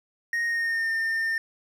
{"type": "tone with pitch glide", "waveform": "triangle", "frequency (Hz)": [1864.7, 1809.5], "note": ["A#6", "A6"], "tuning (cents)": [0, 48], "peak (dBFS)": -22, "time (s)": [0.33, 1.38], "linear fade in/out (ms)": 2, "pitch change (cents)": -52, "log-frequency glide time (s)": [0.46, 0.92], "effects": []}